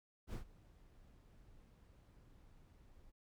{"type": "noise with ADSR envelope", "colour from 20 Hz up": "brown", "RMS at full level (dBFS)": -42, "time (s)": [0.27, 3.12], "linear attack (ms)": 62, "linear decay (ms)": 110, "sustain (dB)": -21, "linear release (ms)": 26, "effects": []}